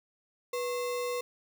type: tone with sample-and-hold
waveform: sine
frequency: 490 Hz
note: B4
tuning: 14 cents flat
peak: -30 dBFS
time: 0.53-1.21 s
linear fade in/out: 5 ms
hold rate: 1575 Hz
effects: none